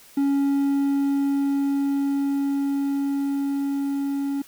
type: tone with level ramp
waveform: triangle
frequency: 278.8 Hz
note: C#4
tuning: 10 cents sharp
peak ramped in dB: -16 to -21 dBFS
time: 0.17-4.42 s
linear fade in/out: 5 ms
effects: white hiss -50 dBFS RMS until 4.47 s